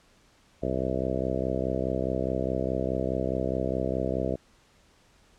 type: harmonic tone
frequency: 64.8 Hz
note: C2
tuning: 16 cents flat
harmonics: 1 / 2 / 3 / 4 / 5 / 6 / 7 / 8 / 9 / 10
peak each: -35 / -35 / -35 / -35 / -35 / -35 / -35 / -35 / -35 / -35 dBFS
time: 0.62-4.36 s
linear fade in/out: 10 ms
effects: pink hiss -61 dBFS RMS until 5.38 s + low-pass 8000 Hz 12 dB/octave